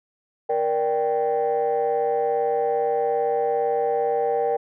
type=chord; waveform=sine; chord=G minor; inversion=first; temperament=just; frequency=470.4 / 588 / 784 Hz; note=Bb4 / D5 / G5; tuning=+16 / +2 / 0 cents; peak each=-21 / -26 / -23 dBFS; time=0.49-4.57 s; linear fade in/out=10 ms; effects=tanh soft clip ceiling -14 dBFS